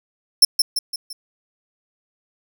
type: tone with echo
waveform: sawtooth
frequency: 5340 Hz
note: E8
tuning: 22 cents sharp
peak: -4 dBFS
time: 0.42-0.45 s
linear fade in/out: 5 ms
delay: 170 ms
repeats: 4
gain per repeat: -6 dB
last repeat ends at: 1.13 s
effects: none